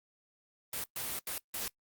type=noise bursts at uneven times; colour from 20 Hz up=white; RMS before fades=-37 dBFS; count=4; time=0.73-0.84 / 0.96-1.19 / 1.27-1.38 / 1.54-1.68 s; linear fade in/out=2 ms; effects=noise-tail reverb RT60 0.1 s tail -23 dB re dry + Opus 32 kbps